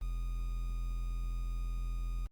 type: tone with quantisation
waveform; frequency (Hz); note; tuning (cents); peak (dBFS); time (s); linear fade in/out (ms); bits
triangle; 42.59; F1; -43; -31; 0.01-2.27; 10; 9
effects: Opus 32 kbps